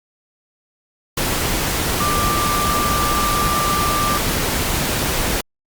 sine tone in noise, 1182 Hz, D6, 11 cents sharp, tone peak -19 dBFS, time 2-4.18 s, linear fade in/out 5 ms, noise pink, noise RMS -20 dBFS, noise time 1.17-5.41 s, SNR -2 dB, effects Opus 48 kbps

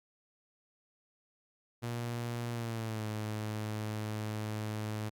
sawtooth tone with pitch glide, 118.6 to 107.51 Hz, A#2 to A2, +30 to -40 cents, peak -31 dBFS, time 1.82-5.1 s, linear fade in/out 20 ms, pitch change -170 cents, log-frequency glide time 2.51-3.06 s, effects Opus 48 kbps

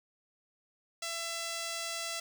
5% pulse tone, 670 Hz, E5, 28 cents sharp, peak -24 dBFS, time 1.02-2.2 s, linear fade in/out 5 ms, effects none

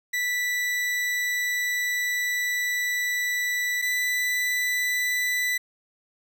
40% pulse tone pair in turn, 1970 / 1983.7 Hz, B6 / B6, -5 / +7 cents, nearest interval unison, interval 12 cents, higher second, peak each -23 / -22 dBFS, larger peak second, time 0.13-3.82 / 3.82-5.58 s, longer first, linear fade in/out 10 ms, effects 9-bit

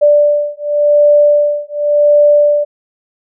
sine beating tone pair, 587.3 / 588.2 Hz, D5 / D5, 0 / +3 cents, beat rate 0.9 Hz, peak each -10 dBFS, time 0.01-2.65 s, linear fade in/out 20 ms, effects none

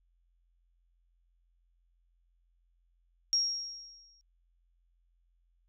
sine tone with exponential decay, 5588 Hz, F8, in tune, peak -23 dBFS, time 3.33-4.21 s, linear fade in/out 0 ms, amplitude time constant 190 ms, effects added 43 Hz sine -68 dBFS peak until 5.68 s

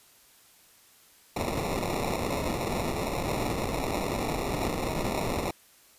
white noise with sample-and-hold, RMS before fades -30 dBFS, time 1.36-5.51 s, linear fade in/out 5 ms, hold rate 1575 Hz, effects white hiss -58 dBFS RMS until 5.98 s + resampled to 32000 Hz

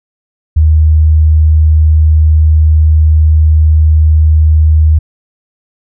sine tone, 77.78 Hz, D#2, in tune, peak -3 dBFS, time 0.56-4.99 s, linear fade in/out 10 ms, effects none

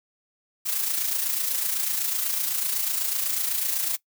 blue noise with amplitude modulation, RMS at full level -24 dBFS, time 0.65-3.97 s, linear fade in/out 20 ms, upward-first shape sine, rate 28 Hz, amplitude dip 50%, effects noise-tail reverb RT60 0.1 s tail -20 dB re dry

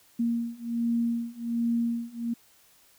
sine beating tone pair, 233.1 / 234.4 Hz, A#3 / A#3, 0 / +10 cents, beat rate 1.3 Hz, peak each -29 / -28 dBFS, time 0.19-2.34 s, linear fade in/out 10 ms, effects white hiss -60 dBFS RMS until 2.98 s

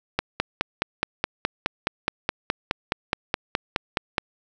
click train, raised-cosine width 0.3 ms, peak -5 dBFS, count 20, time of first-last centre 0.19-4.182 s, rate 4.76 Hz, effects none

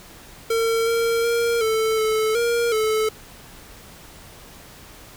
square tone with pitch steps, 455.4 / 461.3 / 467.3 / 441.6 / 436 / 470.3 / 434.9 Hz, A#4 / A#4 / A#4 / A4 / A4 / A#4 / A4, -40 / -18 / +4 / +6 / -16 / +15 / -20 cents, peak -19 dBFS, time 0.5-3.09 s, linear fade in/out 5 ms, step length 370 ms, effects pink hiss -44 dBFS RMS until 5.16 s

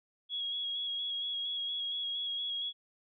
sine tone with vibrato, 3322 Hz, G#7, in tune, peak -33 dBFS, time 0.29-2.73 s, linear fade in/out 50 ms, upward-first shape square, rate 4.3 Hz, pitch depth 17 cents each way, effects none

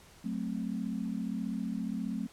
sine chord, F# diminished, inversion none, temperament equal, 185 / 220 / 261.6 Hz, F#3 / A3 / C4, 0 / 0 / 0 cents, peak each -37 / -35 / -38 dBFS, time 0.24-2.27 s, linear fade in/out 10 ms, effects pink hiss -57 dBFS RMS until 2.32 s + low-pass 12000 Hz 12 dB/octave

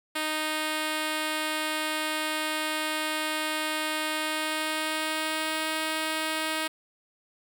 5% pulse tone with pitch glide, 310 to 314.7 Hz, D#4 to D#4, -6 to +20 cents, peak -16 dBFS, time 0.15-6.68 s, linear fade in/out 10 ms, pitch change +26 cents, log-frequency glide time 4.12-5.76 s, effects none

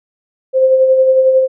sine tone with tremolo, 523.3 Hz, C5, in tune, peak -5 dBFS, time 0.53-1.48 s, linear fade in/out 50 ms, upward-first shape sine, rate 11 Hz, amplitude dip 40%, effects none

